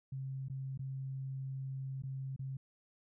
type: tone with dropouts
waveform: sine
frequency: 133.8 Hz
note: C3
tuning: 39 cents sharp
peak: -38 dBFS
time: 0.12-2.57 s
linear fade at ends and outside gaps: 5 ms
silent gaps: 0.484-0.498 / 0.776-0.792 / 2.022-2.035 / 2.363-2.392 s
effects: none